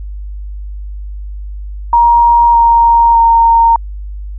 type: tone with pitch steps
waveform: sine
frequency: 942 / 932.3 / 922.6 Hz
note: A#5 / A#5 / A#5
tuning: +18 / 0 / -18 cents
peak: -4 dBFS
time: 1.93-3.76 s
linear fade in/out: 2 ms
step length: 610 ms
effects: added 50 Hz sine -21 dBFS peak until 4.38 s